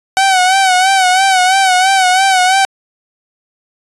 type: tone with vibrato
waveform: sawtooth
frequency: 754 Hz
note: F#5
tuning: 32 cents sharp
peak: -4 dBFS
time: 0.17-2.65 s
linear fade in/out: 0 ms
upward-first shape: sine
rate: 3 Hz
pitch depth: 63 cents each way
effects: resampled to 24000 Hz